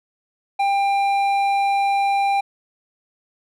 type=tone with hard clipping; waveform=sine; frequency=795 Hz; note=G5; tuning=24 cents sharp; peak=-18 dBFS; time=0.59-2.41 s; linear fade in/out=10 ms; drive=8 dB; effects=none